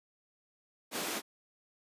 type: high-pass noise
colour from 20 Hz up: pink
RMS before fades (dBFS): -36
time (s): 0.91-1.22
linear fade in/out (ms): 50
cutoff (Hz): 220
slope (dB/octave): 24
effects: resampled to 32000 Hz